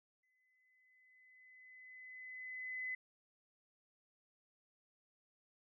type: tone with exponential growth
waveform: sine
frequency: 2021 Hz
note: B6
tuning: 39 cents sharp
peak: -38 dBFS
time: 0.23-2.95 s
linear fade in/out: 5 ms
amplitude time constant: 590 ms
effects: none